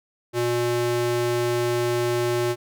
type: tone with high-pass filter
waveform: square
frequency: 120 Hz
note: B2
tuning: 49 cents flat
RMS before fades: -23 dBFS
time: 0.33-2.56 s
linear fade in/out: 50 ms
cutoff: 250 Hz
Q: 4.7
effects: none